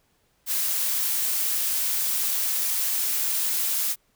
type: noise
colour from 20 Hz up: blue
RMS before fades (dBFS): -25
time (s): 0.46-3.96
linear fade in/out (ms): 50
effects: pink hiss -67 dBFS RMS until 4.15 s